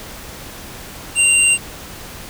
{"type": "tone pair together", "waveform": "sine", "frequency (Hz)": [2772, 8249], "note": ["F7", "C9"], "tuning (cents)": [-14, -26], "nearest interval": "octave + perfect fifth", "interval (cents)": 1888, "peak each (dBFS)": -12, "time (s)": [1.15, 1.58], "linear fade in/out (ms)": 50, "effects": ["tanh soft clip ceiling -4 dBFS", "pink hiss -34 dBFS RMS until 2.29 s"]}